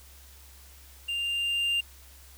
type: tone with level ramp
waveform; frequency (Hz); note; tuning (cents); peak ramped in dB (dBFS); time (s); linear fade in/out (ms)
triangle; 2794; F7; 0; -27 to -22; 1.08-1.81; 10
effects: added 67 Hz sine -51 dBFS peak until 2.37 s + white hiss -54 dBFS RMS until 2.37 s